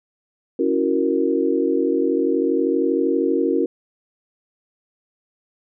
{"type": "chord", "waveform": "sine", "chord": "F# dominant seventh", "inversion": "second", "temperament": "equal", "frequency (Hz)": [277.2, 329.6, 370, 466.2], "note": ["C#4", "E4", "F#4", "A#4"], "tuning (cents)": [0, 0, 0, 0], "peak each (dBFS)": -22, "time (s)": [0.59, 3.66], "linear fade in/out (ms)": 5, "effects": []}